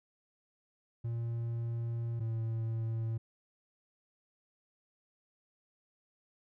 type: tone pair in turn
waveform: triangle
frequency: 116.54 / 113.09 Hz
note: A#2 / A2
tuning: 0 / +48 cents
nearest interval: minor second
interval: 52 cents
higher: first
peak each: -31 / -30 dBFS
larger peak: second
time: 1.04-2.2 / 2.2-3.18 s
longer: first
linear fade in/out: 10 ms
effects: none